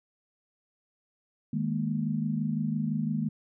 sine chord, D# suspended fourth, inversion none, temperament just, 155.56 / 207.4 / 233.3 Hz, D#3 / G#3 / A#3, 0 / -2 / +2 cents, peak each -31 dBFS, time 1.53-3.29 s, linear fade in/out 5 ms, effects none

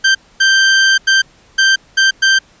sawtooth tone bursts at uneven times, 1568 Hz, G6, in tune, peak -4 dBFS, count 6, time 0.04-0.15 / 0.4-0.98 / 1.07-1.22 / 1.58-1.76 / 1.97-2.11 / 2.22-2.39 s, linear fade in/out 10 ms, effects pink hiss -48 dBFS RMS until 2.6 s + resampled to 16000 Hz

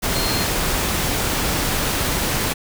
sine tone in noise, 4221 Hz, C8, 14 cents sharp, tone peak -26 dBFS, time 0.14-0.45 s, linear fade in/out 20 ms, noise pink, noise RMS -21 dBFS, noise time 0.02-2.54 s, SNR -8 dB, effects none

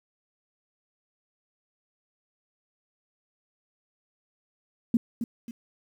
sine tone with echo, 233.1 Hz, A#3, in tune, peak -17 dBFS, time 4.94-4.97 s, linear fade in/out 2 ms, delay 270 ms, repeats 2, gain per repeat -9 dB, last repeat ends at 5.51 s, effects 9-bit

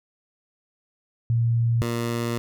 sine / 15% pulse tone pair in turn, 116.54 / 117.62 Hz, A#2 / A#2, 0 / +16 cents, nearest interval unison, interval 16 cents, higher second, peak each -18 dBFS, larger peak neither, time 1.3-1.82 / 1.82-2.38 s, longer second, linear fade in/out 0 ms, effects none

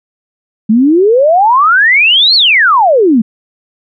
sine exponential two-way sweep, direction up then down, 207.7 to 4488 to 207.7 Hz, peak -4 dBFS, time 0.69-3.22 s, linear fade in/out 10 ms, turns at 2.35 s, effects none

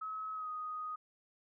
sine tone with pitch glide, 1283 to 1246.5 Hz, E6 to D#6, -47 to +3 cents, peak -38 dBFS, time 0.01-0.96 s, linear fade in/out 10 ms, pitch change -50 cents, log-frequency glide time 0.34-0.49 s, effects none

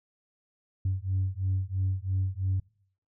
sine beating tone pair, 93.4 / 96.4 Hz, F#2 / G2, +17 / -28 cents, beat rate 3 Hz, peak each -28 dBFS, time 0.85-2.6 s, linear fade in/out 5 ms, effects noise-tail reverb RT60 0.6 s tail -25 dB re dry + tanh soft clip ceiling -21 dBFS

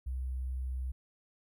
sine tone with sample-and-hold, 64.1 Hz, C2, 35 cents flat, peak -33 dBFS, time 0.06-0.92 s, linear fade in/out 10 ms, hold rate 11025 Hz, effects none

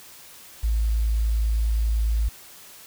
sine tone with quantisation, 55 Hz, A1, in tune, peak -19 dBFS, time 0.63-2.29 s, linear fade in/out 10 ms, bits 8, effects white hiss -46 dBFS RMS until 2.86 s

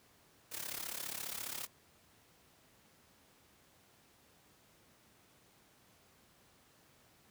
white noise with amplitude modulation, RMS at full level -39 dBFS, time 0.51-1.67 s, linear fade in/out 20 ms, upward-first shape sine, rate 34.7 Hz, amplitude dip 80%, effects pink hiss -66 dBFS RMS until 7.3 s + high-pass 80 Hz 12 dB/octave

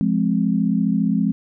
sine chord, F minor, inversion none, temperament just, 174.61 / 209.5 / 261.9 Hz, F3 / Ab3 / C4, 0 / +15 / +2 cents, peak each -21 / -19 / -22 dBFS, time 0.01-1.32 s, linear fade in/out 0 ms, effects none

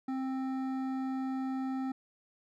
sine tone with hard clipping, 263.4 Hz, C4, 12 cents sharp, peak -34 dBFS, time 0.08-1.92 s, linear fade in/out 5 ms, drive 11 dB, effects none

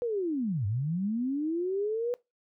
sine linear two-way sweep, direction down then up, 493.9 to 95 to 493.9 Hz, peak -27 dBFS, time 0.02-2.14 s, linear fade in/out 0 ms, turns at 0.66 s, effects noise-tail reverb RT60 0.2 s tail -21 dB re dry

